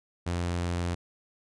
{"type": "tone", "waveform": "sawtooth", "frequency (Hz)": 87.1, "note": "F2", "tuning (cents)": -4, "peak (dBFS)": -24, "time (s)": [0.26, 0.95], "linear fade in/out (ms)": 10, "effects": ["resampled to 22050 Hz"]}